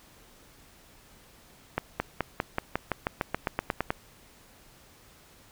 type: accelerating click train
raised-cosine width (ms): 0.5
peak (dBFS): -11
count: 15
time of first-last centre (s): 1.78-3.905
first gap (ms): 220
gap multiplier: 0.94
effects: pink hiss -56 dBFS RMS until 5.51 s